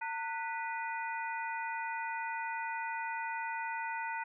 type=harmonic tone with a mistuned harmonic; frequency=492.4 Hz; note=B4; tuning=5 cents flat; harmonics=2 / 3 / 4 / 5; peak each=-37 / -41 / -43 / -45 dBFS; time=0.01-4.24 s; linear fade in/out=10 ms; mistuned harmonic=2; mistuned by=-140 cents; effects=none